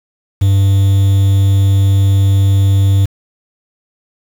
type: tone with quantisation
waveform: triangle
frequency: 98 Hz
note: G2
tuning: in tune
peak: -5 dBFS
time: 0.41-3.06 s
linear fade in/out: 10 ms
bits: 5
effects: none